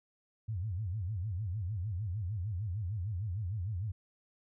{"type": "tone with vibrato", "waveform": "sine", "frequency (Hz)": 98, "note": "G2", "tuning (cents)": 0, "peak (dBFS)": -33, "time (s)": [0.48, 3.92], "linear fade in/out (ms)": 10, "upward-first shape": "sine", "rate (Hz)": 6.6, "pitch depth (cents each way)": 250, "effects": []}